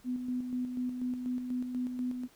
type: tone with tremolo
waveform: sine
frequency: 250 Hz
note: B3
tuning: 21 cents sharp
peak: -30 dBFS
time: 0.04-2.28 s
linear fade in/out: 50 ms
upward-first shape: square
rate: 4.1 Hz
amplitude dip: 45%
effects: pink hiss -62 dBFS RMS until 2.35 s